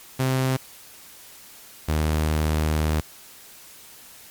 sawtooth tone pair in turn, 130.81 / 77.42 Hz, C3 / D#2, 0 / -8 cents, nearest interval major sixth, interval 908 cents, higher first, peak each -16 dBFS, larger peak neither, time 0.19-0.57 / 1.88-3.01 s, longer second, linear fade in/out 10 ms, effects white hiss -46 dBFS RMS until 4.3 s + MP3 96 kbps

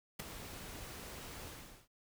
pink noise with ADSR envelope, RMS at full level -37 dBFS, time 0.19-1.88 s, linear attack 12 ms, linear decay 4 ms, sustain -11 dB, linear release 410 ms, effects none

